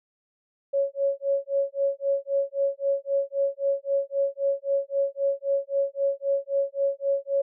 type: tone with tremolo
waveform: sine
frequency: 554.4 Hz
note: C#5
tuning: in tune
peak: -19 dBFS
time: 0.73-7.42 s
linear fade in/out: 10 ms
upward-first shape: sine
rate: 3.8 Hz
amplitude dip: 100%
effects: none